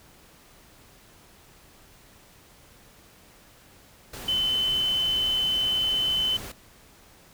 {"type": "tone in noise", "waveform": "sine", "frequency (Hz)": 3043, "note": "F#7", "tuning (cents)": 48, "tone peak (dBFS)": -22, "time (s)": [4.28, 6.37], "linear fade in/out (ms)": 5, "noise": "pink", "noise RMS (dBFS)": -39, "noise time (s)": [4.13, 6.52], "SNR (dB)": 14, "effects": ["pink hiss -54 dBFS RMS until 7.33 s"]}